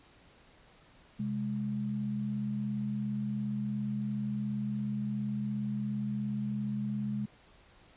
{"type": "tone pair together", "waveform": "sine", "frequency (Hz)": [131.5, 208.7], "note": ["C3", "G#3"], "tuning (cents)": [9, 9], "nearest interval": "minor sixth", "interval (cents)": 800, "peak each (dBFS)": [-37, -32], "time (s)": [1.19, 7.26], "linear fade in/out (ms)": 10, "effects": ["pink hiss -60 dBFS RMS until 7.96 s", "resampled to 8000 Hz"]}